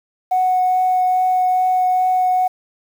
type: tone with vibrato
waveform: sine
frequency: 738 Hz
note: F#5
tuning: 5 cents flat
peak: -12 dBFS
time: 0.31-2.48 s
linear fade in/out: 10 ms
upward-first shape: triangle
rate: 2.4 Hz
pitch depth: 8 cents each way
effects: tanh soft clip ceiling -9 dBFS + 7-bit